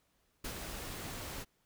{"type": "noise with ADSR envelope", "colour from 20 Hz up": "pink", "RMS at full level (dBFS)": -39, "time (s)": [0.44, 1.45], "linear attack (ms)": 9, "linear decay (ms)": 85, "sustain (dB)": -4, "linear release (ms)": 33, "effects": ["pink hiss -75 dBFS RMS until 1.65 s"]}